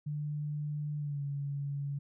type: tone with pitch glide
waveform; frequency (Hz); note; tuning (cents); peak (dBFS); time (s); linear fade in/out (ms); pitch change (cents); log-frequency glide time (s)
sine; 148.5 to 141.47; D3 to C#3; +20 to +36; -33; 0.06-1.99; 10; -84; 0.97-1.22
effects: none